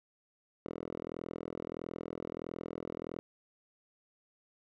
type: tone with band-pass filter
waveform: 5% pulse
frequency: 41.54 Hz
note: E1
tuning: 14 cents sharp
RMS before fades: -42 dBFS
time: 0.66-3.19 s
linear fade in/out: 0 ms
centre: 440 Hz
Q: 1
effects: none